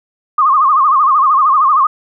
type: tone with vibrato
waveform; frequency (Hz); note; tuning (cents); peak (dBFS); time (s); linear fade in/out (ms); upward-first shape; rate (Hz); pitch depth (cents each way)
sine; 1147; D6; -41; -7; 0.38-1.87; 5; sine; 13; 150
effects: none